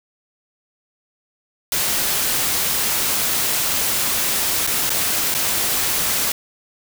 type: noise with dropouts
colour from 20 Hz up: white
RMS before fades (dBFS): -20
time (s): 1.72-6.32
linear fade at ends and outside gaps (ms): 2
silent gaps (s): 4.667-4.673 / 4.895-4.902 / 5.342-5.348
effects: none